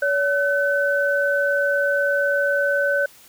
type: tone pair together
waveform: sine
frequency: 567.9 / 1516 Hz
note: C#5 / F#6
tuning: +42 / +42 cents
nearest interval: octave + perfect fourth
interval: 1700 cents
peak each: -20 dBFS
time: 0.02-3.06 s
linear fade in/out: 5 ms
effects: white hiss -49 dBFS RMS until 3.28 s